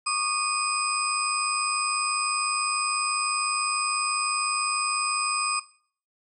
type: tone cluster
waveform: sine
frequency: 1113 / 1213 / 2481 / 4983 / 8160 Hz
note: C#6 / D#6 / D#7 / D#8 / C9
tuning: +7 / -44 / -6 / +2 / -44 cents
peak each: -30 dBFS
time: 0.06-5.6 s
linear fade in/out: 10 ms
effects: noise-tail reverb RT60 0.5 s tail -19 dB re dry